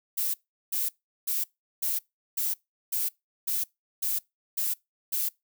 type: noise bursts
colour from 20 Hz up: violet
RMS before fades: -28 dBFS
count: 10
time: 0.17-5.29 s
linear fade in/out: 10 ms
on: 170 ms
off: 380 ms
effects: noise-tail reverb RT60 0.2 s tail -24 dB re dry